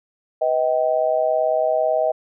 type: tone with amplitude modulation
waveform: sine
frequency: 633 Hz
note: D#5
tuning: 30 cents sharp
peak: -12 dBFS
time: 0.41-2.12 s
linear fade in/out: 10 ms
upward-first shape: sine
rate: 138 Hz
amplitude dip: 95%
effects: none